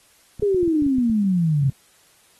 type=clicks; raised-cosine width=5 ms; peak=-21 dBFS; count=9; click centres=0.397 / 0.429 / 0.546 / 0.63 / 0.678 / 0.823 / 0.865 / 0.984 / 1.099 s
type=exponential sweep; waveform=sine; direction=down; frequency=422.3 to 130.81 Hz; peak=-16 dBFS; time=0.42-1.7 s; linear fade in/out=5 ms
effects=white hiss -56 dBFS RMS until 2.39 s + AAC 32 kbps